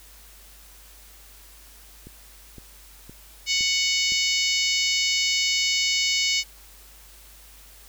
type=click train; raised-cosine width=3 ms; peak=-29 dBFS; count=5; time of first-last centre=2.07-4.121 s; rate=1.95 Hz
type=harmonic tone; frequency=740 Hz; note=F#5; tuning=in tune; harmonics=3 / 4 / 5 / 6 / 7 / 8 / 9 / 10; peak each=-26 / -27 / -31 / -28 / -28 / -32 / -32 / -35 dBFS; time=3.46-6.44 s; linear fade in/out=50 ms
effects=added 50 Hz sine -50 dBFS peak until 7.88 s + white hiss -50 dBFS RMS until 7.88 s